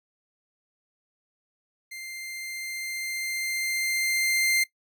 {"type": "tone with level ramp", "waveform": "sawtooth", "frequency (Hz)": 2095, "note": "C7", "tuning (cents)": 2, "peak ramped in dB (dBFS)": [-34, -17], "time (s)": [1.91, 4.64], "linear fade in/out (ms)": 10, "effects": ["noise-tail reverb RT60 0.1 s tail -17 dB re dry"]}